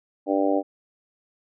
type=harmonic tone; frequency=98 Hz; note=G2; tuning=in tune; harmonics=3 / 4 / 5 / 6 / 7 / 8; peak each=-23 / -29 / -27 / -25 / -31 / -29 dBFS; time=0.26-0.63 s; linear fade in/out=50 ms; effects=none